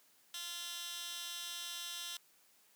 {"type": "tone with high-pass filter", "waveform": "15% pulse", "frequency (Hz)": 346, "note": "F4", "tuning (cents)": -16, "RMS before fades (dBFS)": -44, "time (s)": [0.34, 2.17], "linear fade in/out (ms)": 2, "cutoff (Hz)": 3200, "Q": 1.3, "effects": ["white hiss -68 dBFS RMS until 2.75 s", "high-pass 150 Hz 12 dB/octave"]}